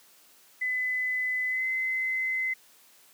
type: tone with pitch glide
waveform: sine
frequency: 2011 to 2049 Hz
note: B6 to C7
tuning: +31 to -37 cents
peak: -26 dBFS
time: 0.61-2.54 s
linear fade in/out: 10 ms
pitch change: +32 cents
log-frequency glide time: 1.48-1.65 s
effects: white hiss -58 dBFS RMS until 3.13 s + high-pass 200 Hz 12 dB/octave